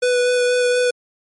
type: tone with vibrato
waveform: square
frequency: 493.9 Hz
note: B4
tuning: in tune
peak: -15 dBFS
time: 0.02-0.91 s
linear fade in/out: 10 ms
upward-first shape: sine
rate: 4.2 Hz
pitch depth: 10 cents each way
effects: MP3 48 kbps